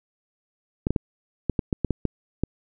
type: clicks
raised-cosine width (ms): 3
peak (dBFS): -9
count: 10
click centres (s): 0.869 / 0.906 / 0.962 / 1.497 / 1.592 / 1.728 / 1.847 / 1.907 / 2.053 / 2.436
effects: none